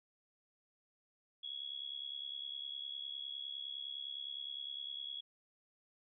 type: tone with amplitude modulation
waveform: sine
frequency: 3346 Hz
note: G#7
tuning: 12 cents sharp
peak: -38 dBFS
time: 1.43-5.21 s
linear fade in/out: 10 ms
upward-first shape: sine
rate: 69.8 Hz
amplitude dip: 80%
effects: none